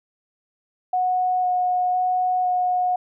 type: tone with vibrato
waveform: sine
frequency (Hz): 730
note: F#5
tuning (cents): -24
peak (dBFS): -18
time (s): 0.93-2.96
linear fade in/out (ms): 5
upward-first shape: square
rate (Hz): 0.99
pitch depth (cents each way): 8
effects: none